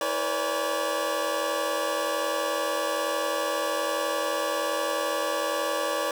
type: tone cluster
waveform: 25% pulse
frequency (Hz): 324.1 / 479.8 / 521 / 572 / 822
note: E4 / A#4 / C5 / D5 / G#5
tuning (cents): -29 / +50 / -7 / -46 / -18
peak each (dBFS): -33 / -30 / -30 / -24 / -33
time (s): 0.01-6.11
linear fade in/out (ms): 2
effects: none